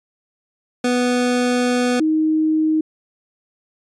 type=tone pair in turn; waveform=25% pulse / sine; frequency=246.9 / 313.1 Hz; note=B3 / D#4; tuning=0 / +11 cents; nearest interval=major third; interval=411 cents; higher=second; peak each=-12 / -14 dBFS; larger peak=first; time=0.84-2 / 2-2.81 s; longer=first; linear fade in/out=5 ms; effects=resampled to 22050 Hz